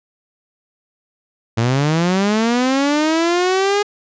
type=linear sweep; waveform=sawtooth; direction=up; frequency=110 to 415.3 Hz; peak=-10 dBFS; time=1.57-3.83 s; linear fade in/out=10 ms; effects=resampled to 16000 Hz